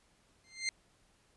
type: tone with exponential growth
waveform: 20% pulse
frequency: 2093 Hz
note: C7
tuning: in tune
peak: -24 dBFS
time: 0.44-0.69 s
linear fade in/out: 1 ms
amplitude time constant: 54 ms
effects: pink hiss -69 dBFS RMS until 1.36 s + resampled to 24000 Hz